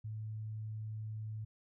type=tone; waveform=sine; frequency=108.6 Hz; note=A2; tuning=22 cents flat; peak=-39 dBFS; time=0.04-1.45 s; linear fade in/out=10 ms; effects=none